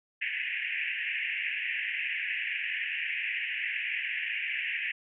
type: band-pass noise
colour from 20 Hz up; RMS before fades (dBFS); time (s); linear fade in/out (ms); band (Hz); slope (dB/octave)
white; -33; 0.21-4.92; 10; 1700 to 2800; 96
effects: none